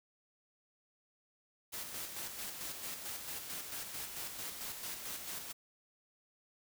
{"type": "noise with tremolo", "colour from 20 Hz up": "white", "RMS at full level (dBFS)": -42, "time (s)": [1.72, 5.53], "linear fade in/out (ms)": 20, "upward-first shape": "square", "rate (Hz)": 4.5, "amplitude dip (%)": 40, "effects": []}